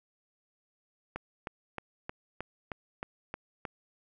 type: click train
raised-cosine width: 0.5 ms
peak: -21 dBFS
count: 9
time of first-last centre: 1.16-3.652 s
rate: 3.21 Hz
effects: none